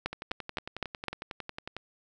two click trains, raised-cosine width 0.3 ms, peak -14 / -21 dBFS, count 5 / 19, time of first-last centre 0.06-1.083 / 0.13-1.766 s, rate 3.91 / 11 Hz, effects none

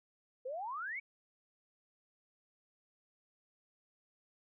sine exponential sweep, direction up, 486.3 to 2323 Hz, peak -38 dBFS, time 0.45-1 s, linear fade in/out 10 ms, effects none

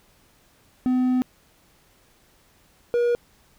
triangle tone pair in turn, 253.4 / 478.4 Hz, B3 / A#4, +45 / +45 cents, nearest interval major seventh, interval 1100 cents, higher second, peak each -16 / -16 dBFS, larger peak neither, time 0.86-1.22 / 2.94-3.15 s, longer first, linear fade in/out 0 ms, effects pink hiss -59 dBFS RMS until 3.58 s

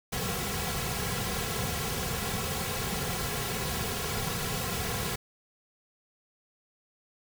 pink noise with comb filter, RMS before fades -32 dBFS, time 0.12-5.16 s, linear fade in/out 10 ms, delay 3.3 ms, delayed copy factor -0.8, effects none

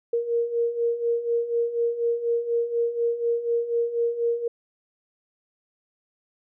sine beating tone pair, 466.2 / 470.3 Hz, A#4 / A#4, 0 / +15 cents, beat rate 4.1 Hz, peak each -28 / -23 dBFS, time 0.13-4.48 s, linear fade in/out 5 ms, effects none

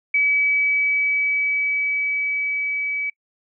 sine tone with level ramp, 2285 Hz, D7, 48 cents flat, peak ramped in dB -15 to -22 dBFS, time 0.14-3.1 s, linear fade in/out 5 ms, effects noise-tail reverb RT60 0.1 s tail -24 dB re dry

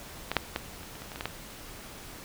clicks, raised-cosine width 0.3 ms, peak -13 / -6 / -13 / -28 / -30 / -27 / -25 / -22 / -16 / -14 dBFS, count 10, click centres 0.316 / 0.367 / 0.561 / 0.832 / 0.955 / 1.02 / 1.118 / 1.159 / 1.209 / 1.256 s, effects pink hiss -45 dBFS RMS until 2.24 s

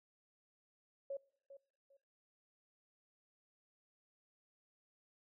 sine tone with echo, 552 Hz, C#5, 7 cents flat, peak -39 dBFS, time 1.1-1.17 s, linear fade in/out 5 ms, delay 400 ms, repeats 2, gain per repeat -13 dB, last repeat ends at 1.97 s, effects noise-tail reverb RT60 0.7 s tail -24 dB re dry

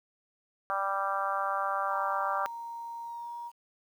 harmonic tone, 196 Hz, G3, in tune, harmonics 3 / 4 / 5 / 6 / 7 / 8, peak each -37 / -34 / -37 / -32 / -36 / -41 dBFS, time 0.7-2.46 s, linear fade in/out 0 ms
sine tone with pitch glide, 932.3 to 945.9 Hz, A#5 to A#5, 0 to +25 cents, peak -37 dBFS, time 1.88-3.52 s, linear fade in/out 50 ms, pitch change +25 cents, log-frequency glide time 3.02-3.31 s
effects 10-bit

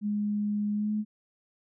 sine tone with pitch glide, 207.7 to 212.4 Hz, G#3 to G#3, 0 to +39 cents, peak -26 dBFS, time 0.01-1.05 s, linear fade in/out 50 ms, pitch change +39 cents, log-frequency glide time 0.73-0.93 s, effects none

